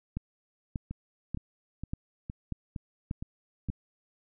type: two click trains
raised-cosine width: 5 ms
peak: -20 / -24 dBFS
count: 7 / 7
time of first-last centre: 0.17-3.699 / 0.91-3.688 s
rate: 1.7 / 2.16 Hz
effects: none